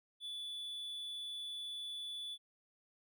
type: tone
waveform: triangle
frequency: 3458 Hz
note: A7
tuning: 31 cents flat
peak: -40 dBFS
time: 0.2-2.38 s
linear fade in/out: 50 ms
effects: none